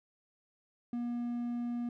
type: tone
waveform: triangle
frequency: 239.5 Hz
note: A#3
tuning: 47 cents sharp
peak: -31 dBFS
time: 0.93-1.89 s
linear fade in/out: 2 ms
effects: none